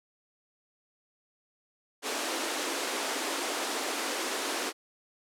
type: high-pass noise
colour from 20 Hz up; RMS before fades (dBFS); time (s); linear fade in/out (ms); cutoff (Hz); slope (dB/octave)
pink; -32; 2.02-4.73; 50; 270; 48
effects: low-pass 10000 Hz 12 dB/octave